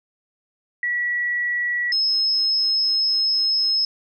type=tone pair in turn; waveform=sine; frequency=1938 / 5174 Hz; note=B6 / E8; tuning=-33 / -33 cents; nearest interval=octave + perfect fourth; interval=1700 cents; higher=second; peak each=-20 / -17 dBFS; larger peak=second; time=0.83-1.92 / 1.92-3.85 s; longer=second; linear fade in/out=2 ms; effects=none